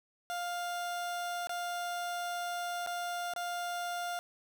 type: tone with dropouts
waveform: 30% pulse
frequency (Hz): 702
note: F5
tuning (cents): +9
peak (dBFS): -32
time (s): 0.3-4.19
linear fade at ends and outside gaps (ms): 0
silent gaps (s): 1.471-1.494 / 2.863-2.872 / 3.337-3.362
effects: none